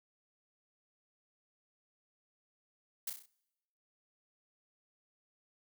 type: noise with echo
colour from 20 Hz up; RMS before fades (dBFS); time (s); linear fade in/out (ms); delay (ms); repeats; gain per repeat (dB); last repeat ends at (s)
blue; -37; 3.07-3.1; 5; 32; 5; -5; 3.26
effects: noise-tail reverb RT60 1.0 s tail -26 dB re dry